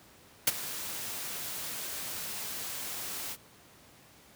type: noise with ADSR envelope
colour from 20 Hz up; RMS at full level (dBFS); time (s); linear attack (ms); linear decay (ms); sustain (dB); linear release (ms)
white; -21; 0.47-3.37; 6; 28; -17; 51
effects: pink hiss -57 dBFS RMS until 4.35 s + high-pass 80 Hz 12 dB/octave